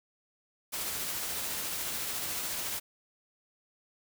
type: noise with tremolo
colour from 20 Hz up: white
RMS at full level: -34 dBFS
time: 0.72-2.8 s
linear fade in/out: 20 ms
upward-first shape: triangle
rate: 14 Hz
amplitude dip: 25%
effects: none